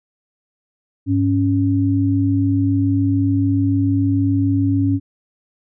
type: tone pair together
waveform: sine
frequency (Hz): 101.5 / 277.6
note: G#2 / C#4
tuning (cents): -39 / +3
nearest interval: octave + perfect fourth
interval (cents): 1742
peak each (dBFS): -17 / -16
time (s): 1.06-5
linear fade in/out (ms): 50
effects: none